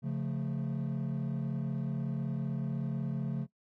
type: chord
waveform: triangle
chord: Db augmented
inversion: none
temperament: equal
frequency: 138.59 / 174.61 / 220 Hz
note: Db3 / F3 / A3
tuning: 0 / 0 / 0 cents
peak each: -31 / -35 / -35 dBFS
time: 0.02-3.47 s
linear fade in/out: 50 ms
effects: noise-tail reverb RT60 0.1 s tail -21 dB re dry + tanh soft clip ceiling -24 dBFS